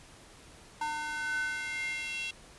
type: tone with high-pass filter sweep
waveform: square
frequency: 302.1 Hz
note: D4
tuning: 49 cents sharp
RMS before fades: -35 dBFS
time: 0.81-2.31 s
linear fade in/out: 5 ms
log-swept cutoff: 1000 to 2900 Hz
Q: 6.1
effects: pink hiss -54 dBFS RMS until 2.58 s + resampled to 24000 Hz